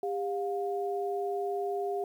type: tone pair together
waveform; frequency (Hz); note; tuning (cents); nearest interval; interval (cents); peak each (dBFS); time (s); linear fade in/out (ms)
sine; 400.3 / 710; G4 / F5; +36 / +28; minor seventh; 992; -31 / -34; 0.03-2.04; 2
effects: 10-bit